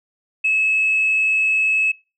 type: tone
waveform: sine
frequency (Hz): 2589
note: E7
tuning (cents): -32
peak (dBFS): -14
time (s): 0.44-1.92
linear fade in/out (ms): 10
effects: noise-tail reverb RT60 0.3 s tail -23 dB re dry + tanh soft clip ceiling -10 dBFS